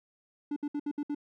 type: tone bursts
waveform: triangle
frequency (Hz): 292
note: D4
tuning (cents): -10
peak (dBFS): -28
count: 6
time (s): 0.51-1.148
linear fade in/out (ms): 5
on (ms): 53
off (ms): 64
effects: none